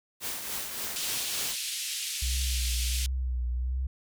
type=noise with tremolo; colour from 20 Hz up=white; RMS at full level=-33 dBFS; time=0.2-1.57 s; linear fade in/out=50 ms; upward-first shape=triangle; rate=3.5 Hz; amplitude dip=50%
type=band-pass noise; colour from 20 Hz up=pink; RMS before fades=-34 dBFS; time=0.96-3.06 s; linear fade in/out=0 ms; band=2700 to 12000 Hz; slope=24 dB/octave
type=tone with vibrato; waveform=sine; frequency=62.7 Hz; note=B1; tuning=27 cents sharp; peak=-27 dBFS; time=2.22-3.87 s; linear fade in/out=5 ms; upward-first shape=triangle; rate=1.4 Hz; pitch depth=70 cents each way
effects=none